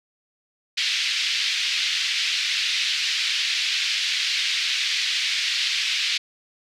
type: band-pass noise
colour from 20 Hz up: white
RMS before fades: -24 dBFS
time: 0.77-6.18 s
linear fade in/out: 10 ms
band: 2100 to 4500 Hz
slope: 24 dB/octave
effects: none